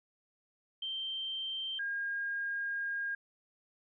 sine tone pair in turn, 3136 / 1620.5 Hz, G7 / G#6, 0 / -43 cents, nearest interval major seventh, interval 1143 cents, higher first, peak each -35 / -33 dBFS, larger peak second, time 0.82-1.79 / 1.79-3.15 s, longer second, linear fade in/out 5 ms, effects none

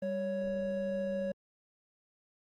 triangle tone pair together, 196.58 / 556 Hz, G3 / C#5, +5 / +5 cents, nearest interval octave + tritone, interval 1800 cents, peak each -35 / -31 dBFS, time 0.02-1.32 s, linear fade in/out 5 ms, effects Opus 32 kbps

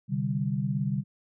sine chord, C suspended second, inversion none, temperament equal with one note detuned, 130.81 / 148.37 / 196 Hz, C3 / D3 / G3, 0 / +18 / 0 cents, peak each -30 dBFS, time 0.08-1.04 s, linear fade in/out 50 ms, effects none

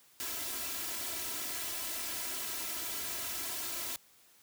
white noise with comb filter, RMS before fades -38 dBFS, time 0.2-3.96 s, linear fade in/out 0 ms, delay 3 ms, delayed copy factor +0.9, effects white hiss -63 dBFS RMS until 4.42 s + high-pass 60 Hz 12 dB/octave

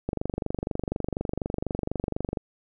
click train, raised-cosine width 2 ms, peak -14 dBFS, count 56, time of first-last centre 0.09-2.372 s, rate 24.1 Hz, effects none

